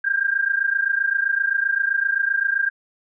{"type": "tone pair together", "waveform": "sine", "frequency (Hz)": [1584.3, 1612], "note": ["G6", "G6"], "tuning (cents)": [18, 48], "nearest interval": "unison", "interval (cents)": 30, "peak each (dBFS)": -21, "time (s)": [0.04, 2.7], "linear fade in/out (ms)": 10, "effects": []}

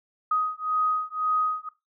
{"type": "beating tone pair", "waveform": "sine", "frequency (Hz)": [1252, 1253.9], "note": ["D#6", "D#6"], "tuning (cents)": [10, 13], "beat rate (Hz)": 1.9, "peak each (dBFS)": -26, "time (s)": [0.31, 1.69], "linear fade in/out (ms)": 5, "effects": ["noise-tail reverb RT60 0.2 s tail -17 dB re dry"]}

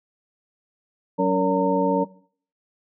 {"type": "tone cluster", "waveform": "sine", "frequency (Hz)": [186.8, 281.8, 462.4, 565, 916], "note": ["F#3", "C#4", "A#4", "C#5", "A#5"], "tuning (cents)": [17, 29, -14, 33, -31], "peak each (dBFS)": -24, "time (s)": [1.18, 2.05], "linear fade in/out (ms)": 20, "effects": ["noise-tail reverb RT60 0.5 s tail -19 dB re dry"]}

